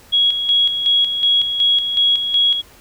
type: tone with tremolo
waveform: sine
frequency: 3321 Hz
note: G#7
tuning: 1 cent flat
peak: -11 dBFS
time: 0.12-2.62 s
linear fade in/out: 20 ms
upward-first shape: square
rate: 2.7 Hz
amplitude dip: 55%
effects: pink hiss -46 dBFS RMS until 2.8 s